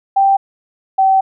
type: tone pair in turn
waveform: sine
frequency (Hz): 784 / 768.8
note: G5 / G5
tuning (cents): 0 / -34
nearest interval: unison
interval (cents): 34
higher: first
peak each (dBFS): -8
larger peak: neither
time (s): 0.16-0.37 / 0.98-1.21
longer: second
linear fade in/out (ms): 10
effects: none